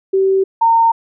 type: tone pair in turn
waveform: sine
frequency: 384.8 / 915.2 Hz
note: G4 / A#5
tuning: -32 / -32 cents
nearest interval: octave + minor third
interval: 1500 cents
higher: second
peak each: -10 / -8 dBFS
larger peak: second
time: 0.13-0.44 / 0.61-0.92 s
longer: neither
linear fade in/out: 10 ms
effects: none